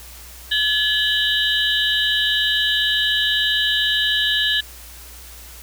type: tone cluster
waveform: sine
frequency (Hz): 1707 / 2970 / 3191 / 3601 / 3892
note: G#6 / F#7 / G7 / A7 / B7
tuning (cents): +47 / +6 / +30 / +39 / -26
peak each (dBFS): -21 / -22 / -24 / -26 / -23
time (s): 0.51-4.61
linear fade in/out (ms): 10
effects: added 60 Hz sine -41 dBFS peak until 5.62 s + white hiss -41 dBFS RMS until 5.62 s